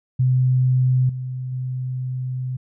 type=tone with level steps; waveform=sine; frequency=128 Hz; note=C3; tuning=38 cents flat; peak=-14 / -25 / -23 dBFS; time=0.19-2.57 s; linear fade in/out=10 ms; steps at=1.09 / 1.52 s; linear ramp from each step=5 ms; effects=none